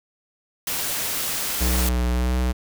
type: noise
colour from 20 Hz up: white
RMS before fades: -26 dBFS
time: 0.67-1.89 s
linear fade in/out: 2 ms
type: tone with vibrato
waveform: square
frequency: 61.74 Hz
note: B1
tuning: in tune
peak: -20 dBFS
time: 1.6-2.53 s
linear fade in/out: 20 ms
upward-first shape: sine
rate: 1.6 Hz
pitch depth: 27 cents each way
effects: none